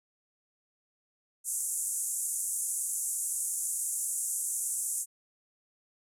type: band-pass noise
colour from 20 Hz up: white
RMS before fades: -33 dBFS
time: 1.44-5.06 s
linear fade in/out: 50 ms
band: 7000 to 11000 Hz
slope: 48 dB/octave
effects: none